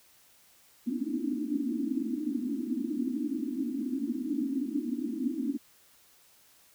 pink band-pass noise, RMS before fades -32 dBFS, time 0.86-5.58 s, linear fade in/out 20 ms, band 230 to 320 Hz, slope 96 dB/octave, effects white hiss -61 dBFS RMS until 6.74 s

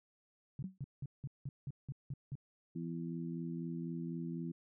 sine tone bursts, 137.2 Hz, C#3, 17 cents flat, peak -38 dBFS, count 9, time 0.59-2.354 s, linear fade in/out 2 ms, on 36 ms, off 180 ms
sine tone with exponential decay, 188.7 Hz, F#3, 34 cents sharp, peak -35 dBFS, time 0.64-0.78 s, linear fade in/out 2 ms, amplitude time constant 29 ms
harmonic tone, 84 Hz, E2, 33 cents sharp, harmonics 2 / 3 / 4, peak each -40 / -44 / -46 dBFS, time 2.75-4.52 s, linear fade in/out 10 ms
effects none

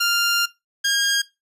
15% pulse tone pair in turn, 1396.9 / 1621 Hz, F6 / G#6, 0 / -42 cents, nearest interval minor third, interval 258 cents, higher second, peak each -11 dBFS, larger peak neither, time 0-0.46 / 0.84-1.22 s, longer first, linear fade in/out 10 ms, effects noise-tail reverb RT60 0.2 s tail -18 dB re dry + resampled to 32000 Hz

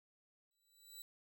15% pulse tone with exponential growth, 3951 Hz, B7, in tune, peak -40 dBFS, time 0.51-1.02 s, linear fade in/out 1 ms, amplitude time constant 110 ms, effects none

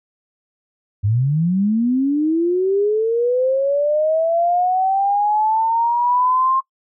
sine linear sweep, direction up, 96.6 to 1066 Hz, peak -14 dBFS, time 1.03-6.61 s, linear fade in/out 20 ms, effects noise-tail reverb RT60 0.1 s tail -20 dB re dry

